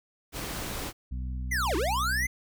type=noise; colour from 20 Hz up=pink; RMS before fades=-35 dBFS; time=0.32-0.93 s; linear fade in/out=50 ms
type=harmonic tone; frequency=62.9 Hz; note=B1; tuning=32 cents sharp; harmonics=1 / 2 / 3 / 4; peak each=-31 / -41 / -45 / -47 dBFS; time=1.11-2.27 s; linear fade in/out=10 ms
type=linear two-way sweep; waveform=square; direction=down then up; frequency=2102 to 289 to 2102 Hz; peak=-27 dBFS; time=1.51-2.27 s; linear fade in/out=10 ms; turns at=1.76 s
effects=none